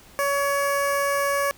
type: tone with notch filter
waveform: 15% pulse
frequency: 563 Hz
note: C#5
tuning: 27 cents sharp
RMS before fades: -23 dBFS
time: 0.19-1.51 s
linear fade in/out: 0 ms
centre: 3700 Hz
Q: 0.79
effects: pink hiss -50 dBFS RMS until 1.57 s